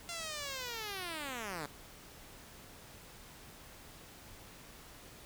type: linear sweep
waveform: 5% pulse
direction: down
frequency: 694 to 138.59 Hz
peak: -28 dBFS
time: 0.09-1.66 s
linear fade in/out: 0 ms
effects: pink hiss -54 dBFS RMS until 5.25 s